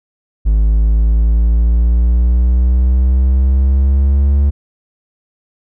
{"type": "exponential sweep", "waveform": "triangle", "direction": "up", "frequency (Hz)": [52.2, 71.1], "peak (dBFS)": -6, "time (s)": [0.45, 4.51], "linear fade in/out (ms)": 20, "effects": []}